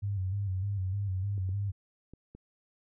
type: tone with vibrato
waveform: sine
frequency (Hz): 97.1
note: G2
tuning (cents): -16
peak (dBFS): -29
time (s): 0.02-1.72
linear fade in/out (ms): 20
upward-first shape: square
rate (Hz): 3.3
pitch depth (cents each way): 65
type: clicks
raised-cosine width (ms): 3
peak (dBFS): -35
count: 4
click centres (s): 1.379 / 1.491 / 2.136 / 2.35
effects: none